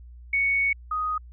sine tone pair in turn, 2223 / 1247.6 Hz, C#7 / D#6, +4 / +4 cents, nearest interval minor seventh, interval 1000 cents, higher first, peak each -20 / -24 dBFS, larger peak first, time 0.33-0.73 / 0.91-1.18 s, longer first, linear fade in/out 5 ms, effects added 60 Hz sine -42 dBFS peak until 1.32 s

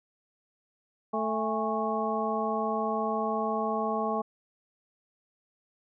harmonic tone with a mistuned harmonic, 220 Hz, A3, in tune, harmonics 1 / 2 / 3 / 4 / 5, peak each -33 / -33 / -33 / -33 / -33 dBFS, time 1.13-4.22 s, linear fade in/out 10 ms, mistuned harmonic 4, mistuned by -110 cents, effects none

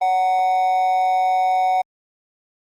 triangle tone with amplitude modulation, 744 Hz, F#5, 9 cents sharp, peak -11 dBFS, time 0.01-1.82 s, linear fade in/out 10 ms, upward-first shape sine, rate 184 Hz, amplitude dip 50%, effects Opus 24 kbps

